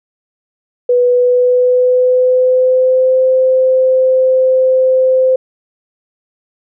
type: tone with pitch glide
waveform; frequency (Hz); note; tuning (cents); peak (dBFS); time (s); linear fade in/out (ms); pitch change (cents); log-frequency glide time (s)
sine; 491.7 to 517.9; B4 to C5; -8 to -18; -7; 0.89-5.36; 5; +90; 1.03-3.21
effects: none